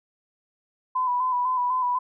sine tone with vibrato, 1000 Hz, B5, 21 cents sharp, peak -21 dBFS, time 0.95-1.99 s, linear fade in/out 10 ms, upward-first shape square, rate 4 Hz, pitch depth 31 cents each way, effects none

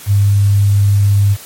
sine tone with quantisation, 100.6 Hz, G2, 45 cents sharp, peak -7 dBFS, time 0.06-1.37 s, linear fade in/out 50 ms, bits 6, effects white hiss -34 dBFS RMS until 1.45 s + MP3 64 kbps

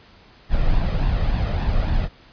brown noise with flanger, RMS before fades -19 dBFS, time 0.49-2.09 s, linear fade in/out 50 ms, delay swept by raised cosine 1.1 to 1.62 ms, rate 3.5 Hz, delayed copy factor +0.5, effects pink hiss -50 dBFS RMS until 2.32 s + resampled to 11025 Hz

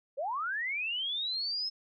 sine linear sweep, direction up, 501 to 5230 Hz, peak -31 dBFS, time 0.17-1.7 s, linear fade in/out 20 ms, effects none

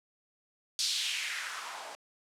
blue noise with band-pass filter sweep, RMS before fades -35 dBFS, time 0.79-1.95 s, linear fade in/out 0 ms, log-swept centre 4900 to 640 Hz, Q 2.5, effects low-pass 9000 Hz 12 dB/octave

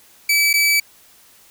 sawtooth tone with dropouts, 2300 Hz, D7, 37 cents flat, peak -10 dBFS, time 0.29-0.8 s, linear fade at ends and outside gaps 5 ms, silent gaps 0.531-0.538 s, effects white hiss -50 dBFS RMS until 1.5 s

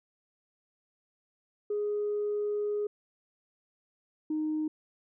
sine tone pair in turn, 415.5 / 309 Hz, G#4 / D#4, +1 / -12 cents, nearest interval perfect fourth, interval 513 cents, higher first, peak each -27 dBFS, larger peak neither, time 1.7-2.87 / 4.3-4.68 s, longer first, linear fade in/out 5 ms, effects tanh soft clip ceiling -24 dBFS

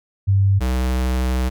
sine / square tone pair in turn, 98.1 / 63.42 Hz, G2 / B1, +2 / +47 cents, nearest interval minor sixth, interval 755 cents, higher first, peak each -12 / -18 dBFS, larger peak first, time 0.27-0.6 / 0.6-1.5 s, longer second, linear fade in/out 20 ms, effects none

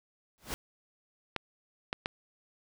pink noise with exponential growth, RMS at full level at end -32 dBFS, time 0.38-0.54 s, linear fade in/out 0 ms, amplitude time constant 33 ms
clicks, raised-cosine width 0.3 ms, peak -15 dBFS, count 3, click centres 1.363 / 1.929 / 2.059 s
effects none

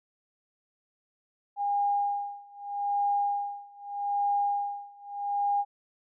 sine tone with tremolo, 811 Hz, G#5, 41 cents flat, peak -23 dBFS, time 1.56-5.65 s, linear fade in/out 50 ms, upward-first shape sine, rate 0.81 Hz, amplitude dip 95%, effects none

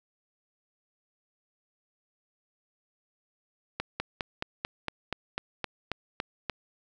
slowing click train, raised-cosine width 0.3 ms, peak -14 dBFS, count 12, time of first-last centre 3.8-6.497 s, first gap 200 ms, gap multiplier 1.04, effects none

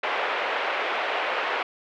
pink band-pass noise, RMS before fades -27 dBFS, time 0.03-1.63 s, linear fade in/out 5 ms, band 480 to 2900 Hz, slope 24 dB/octave, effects none

